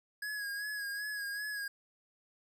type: tone with vibrato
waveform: square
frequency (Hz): 1661.2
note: G#6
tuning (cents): 0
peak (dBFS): -37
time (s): 0.22-1.68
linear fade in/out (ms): 5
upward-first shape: sine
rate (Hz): 2.6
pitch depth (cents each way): 43
effects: none